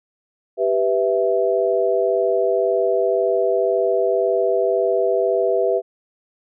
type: chord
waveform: sine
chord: E minor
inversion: first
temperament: equal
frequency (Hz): 392 / 493.9 / 659.3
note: G4 / B4 / E5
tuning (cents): 0 / 0 / 0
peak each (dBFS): -20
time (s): 0.57-5.82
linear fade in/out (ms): 50
effects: none